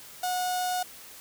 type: tone with notch filter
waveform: sawtooth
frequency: 728 Hz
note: F#5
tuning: 28 cents flat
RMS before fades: -29 dBFS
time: 0.23-0.83 s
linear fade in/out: 5 ms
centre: 2000 Hz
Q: 0.94
effects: white hiss -47 dBFS RMS until 1.2 s